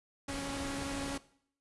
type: tone with vibrato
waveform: sawtooth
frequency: 277.2 Hz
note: C#4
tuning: in tune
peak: -34 dBFS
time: 0.28-1.18 s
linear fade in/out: 5 ms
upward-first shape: sine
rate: 12 Hz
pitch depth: 12 cents each way
type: noise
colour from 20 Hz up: pink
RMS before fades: -41 dBFS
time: 0.28-1.18 s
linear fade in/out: 10 ms
effects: noise-tail reverb RT60 0.6 s tail -18 dB re dry + resampled to 24000 Hz